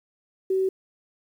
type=tone; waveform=sine; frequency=380 Hz; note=F#4; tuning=46 cents sharp; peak=-20 dBFS; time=0.5-0.69 s; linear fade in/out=5 ms; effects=9-bit